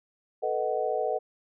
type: chord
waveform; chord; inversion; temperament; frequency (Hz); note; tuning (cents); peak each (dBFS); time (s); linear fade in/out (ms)
sine; B dominant seventh; third; equal with one note detuned; 440 / 493.9 / 622.3 / 744.7; A4 / B4 / D#5 / F#5; 0 / 0 / 0 / +11; -31; 0.42-1.19; 20
effects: none